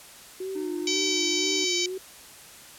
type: tone with vibrato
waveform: sine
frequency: 368.1 Hz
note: F#4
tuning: 9 cents flat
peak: -30 dBFS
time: 0.4-1.98 s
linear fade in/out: 5 ms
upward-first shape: sine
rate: 2 Hz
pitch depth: 76 cents each way
type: tone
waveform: triangle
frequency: 305.8 Hz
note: D#4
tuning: 30 cents flat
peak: -30 dBFS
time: 0.55-1.65 s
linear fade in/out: 10 ms
type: harmonic tone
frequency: 766 Hz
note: G5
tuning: 40 cents flat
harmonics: 3 / 4 / 5 / 6 / 7 / 8 / 9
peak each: -32 / -32 / -32 / -32 / -32 / -32 / -32 dBFS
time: 0.87-1.86 s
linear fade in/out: 2 ms
effects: white hiss -47 dBFS RMS until 2.78 s + low-pass 12000 Hz 12 dB/octave